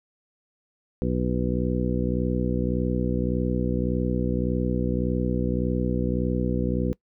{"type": "harmonic tone", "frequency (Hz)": 61.74, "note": "B1", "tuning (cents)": 0, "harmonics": [1, 2, 3, 4, 5, 6, 8], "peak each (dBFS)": [-29, -30, -27, -29, -33, -32, -32], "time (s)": [1.02, 6.93], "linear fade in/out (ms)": 0, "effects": ["noise-tail reverb RT60 0.1 s tail -22 dB re dry"]}